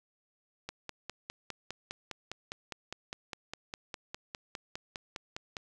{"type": "click train", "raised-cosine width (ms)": 0.2, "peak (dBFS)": -21, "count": 25, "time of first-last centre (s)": [0.69, 5.568], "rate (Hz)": 4.92, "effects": []}